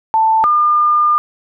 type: tone pair in turn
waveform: sine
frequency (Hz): 885 / 1205.9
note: A5 / D6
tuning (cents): +10 / +45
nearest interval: perfect fourth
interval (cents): 535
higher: second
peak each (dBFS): -9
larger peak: neither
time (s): 0.14-0.44 / 0.44-1.18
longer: second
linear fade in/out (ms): 0
effects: none